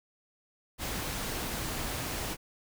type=noise; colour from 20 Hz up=pink; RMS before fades=-35 dBFS; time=0.78-2.37 s; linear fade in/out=50 ms; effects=none